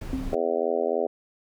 brown noise, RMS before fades -33 dBFS, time 0.01-0.35 s, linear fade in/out 5 ms
sine tone with exponential decay, 263.4 Hz, C4, 12 cents sharp, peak -23 dBFS, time 0.13-0.53 s, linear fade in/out 1 ms, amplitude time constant 85 ms
harmonic tone, 83.4 Hz, E2, 21 cents sharp, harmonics 3 / 4 / 5 / 6 / 7 / 8 / 9, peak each -35 / -34 / -27 / -29 / -29 / -31 / -35 dBFS, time 0.32-1.07 s, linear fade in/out 10 ms
effects none

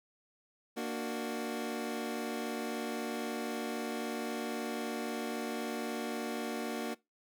25% pulse chord, Bb augmented, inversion none, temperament equal with one note detuned, 233.1 / 296.9 / 370 Hz, Bb3 / D4 / F#4, 0 / +19 / 0 cents, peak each -34 / -37 / -37 dBFS, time 0.76-6.95 s, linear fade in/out 20 ms, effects noise-tail reverb RT60 0.2 s tail -21 dB re dry

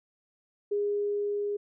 sine tone with level ramp, 410.1 Hz, G#4, 22 cents flat, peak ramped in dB -25 to -28 dBFS, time 0.71-1.57 s, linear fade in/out 10 ms, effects none

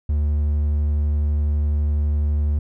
triangle tone, 74 Hz, D2, 14 cents sharp, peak -15 dBFS, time 0.09-2.59 s, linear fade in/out 5 ms, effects none

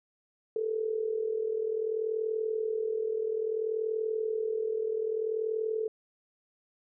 sine tone with amplitude modulation, 440 Hz, A4, in tune, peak -25 dBFS, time 0.56-5.88 s, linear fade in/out 2 ms, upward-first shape sine, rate 40.6 Hz, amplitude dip 70%, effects none

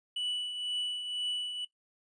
triangle tone with tremolo, 2960 Hz, F#7, in tune, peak -28 dBFS, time 0.16-1.65 s, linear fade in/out 5 ms, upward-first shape triangle, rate 2 Hz, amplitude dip 55%, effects noise-tail reverb RT60 0.1 s tail -17 dB re dry + resampled to 22050 Hz

